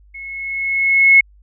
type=tone with level ramp; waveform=sine; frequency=2182 Hz; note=C#7; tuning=28 cents flat; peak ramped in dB=-30 to -4 dBFS; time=0.14-1.21 s; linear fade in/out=10 ms; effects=added 50 Hz sine -45 dBFS peak until 1.42 s